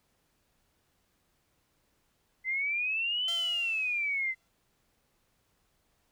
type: exponential two-way sweep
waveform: sine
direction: up then down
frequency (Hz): 2040 to 3136 to 2040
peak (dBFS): -28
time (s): 2.44-4.35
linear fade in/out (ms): 50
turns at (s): 3.32
type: tone with exponential decay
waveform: 5% pulse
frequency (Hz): 682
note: F5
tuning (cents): -41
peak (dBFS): -28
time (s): 3.28-4.48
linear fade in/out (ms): 2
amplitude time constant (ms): 260
effects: pink hiss -73 dBFS RMS until 6.11 s